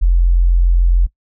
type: tone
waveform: sine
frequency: 43.56 Hz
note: F1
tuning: 4 cents flat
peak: -8 dBFS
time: 0.01-1.07 s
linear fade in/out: 20 ms
effects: noise-tail reverb RT60 0.1 s tail -20 dB re dry